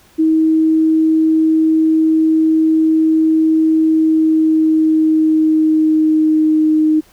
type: tone with pitch glide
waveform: sine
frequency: 317.9 to 310.5 Hz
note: D#4 to D#4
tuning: +37 to -3 cents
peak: -9 dBFS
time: 0.18-7.01 s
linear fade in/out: 20 ms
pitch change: -40 cents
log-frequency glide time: 3.81-6.83 s
effects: pink hiss -49 dBFS RMS until 7.12 s